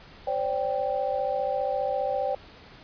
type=chord; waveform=sine; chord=C suspended second; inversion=none; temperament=equal with one note detuned; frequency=523.3 / 578.2 / 784 Hz; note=C5 / D5 / G5; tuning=0 / -27 / 0 cents; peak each=-29 dBFS; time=0.27-2.35 s; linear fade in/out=5 ms; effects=pink hiss -49 dBFS RMS until 2.83 s + resampled to 11025 Hz